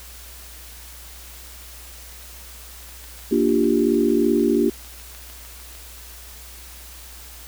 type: click train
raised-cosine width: 0.2 ms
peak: -27 dBFS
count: 20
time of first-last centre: 2.89-5.751 s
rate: 6.64 Hz
type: chord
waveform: sine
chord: G minor seventh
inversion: first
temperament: equal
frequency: 233.1 / 293.7 / 349.2 / 392 Hz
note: Bb3 / D4 / F4 / G4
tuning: 0 / 0 / 0 / 0 cents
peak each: -21 dBFS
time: 3.31-4.7 s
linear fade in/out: 10 ms
effects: added 60 Hz sine -42 dBFS peak until 7.47 s + white hiss -42 dBFS RMS until 7.47 s